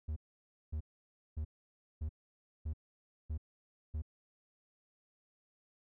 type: tone bursts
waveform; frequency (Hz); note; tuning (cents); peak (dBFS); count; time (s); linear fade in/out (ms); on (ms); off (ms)
triangle; 77; D#2; -17; -33; 7; 0.08-4.021; 10; 83; 560
effects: none